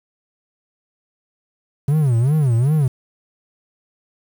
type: tone with vibrato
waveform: triangle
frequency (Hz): 133.8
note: C3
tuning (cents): +39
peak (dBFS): -11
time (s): 1.88-2.88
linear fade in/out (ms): 5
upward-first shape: sine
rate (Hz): 2.6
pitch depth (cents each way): 280
effects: 7-bit